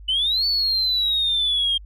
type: exponential two-way sweep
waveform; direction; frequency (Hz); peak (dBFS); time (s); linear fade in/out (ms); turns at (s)
sine; up then down; 2960 to 4504 to 3201; -17; 0.08-1.78; 10; 0.46
effects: tanh soft clip ceiling -14 dBFS + added 50 Hz sine -38 dBFS peak until 1.85 s